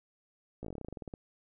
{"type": "slowing click train", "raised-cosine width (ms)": 2, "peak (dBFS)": -28, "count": 16, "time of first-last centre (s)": [0.63, 1.138], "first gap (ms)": 16, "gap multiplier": 1.1, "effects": []}